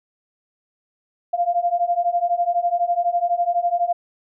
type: beating tone pair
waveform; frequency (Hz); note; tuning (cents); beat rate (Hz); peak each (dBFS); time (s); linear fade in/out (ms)
sine; 690 / 702; F5 / F5; -21 / +9; 12; -21 / -20; 1.33-3.93; 10
effects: none